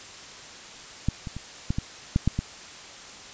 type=clicks; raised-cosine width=5 ms; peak=-10 / -21 / -22 / -12 / -14 / -8 / -8 / -13 dBFS; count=8; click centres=1.086 / 1.272 / 1.366 / 1.705 / 1.785 / 2.161 / 2.276 / 2.39 s; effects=white hiss -43 dBFS RMS until 3.33 s + resampled to 16000 Hz